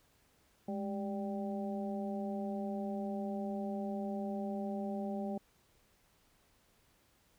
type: harmonic tone with a mistuned harmonic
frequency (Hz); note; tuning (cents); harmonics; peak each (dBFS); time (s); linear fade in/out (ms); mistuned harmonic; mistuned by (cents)
196; G3; 0; 1 / 2 / 3 / 4; -37 / -44 / -43 / -45; 0.68-5.38; 5; 1; +90
effects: pink hiss -70 dBFS RMS until 7.38 s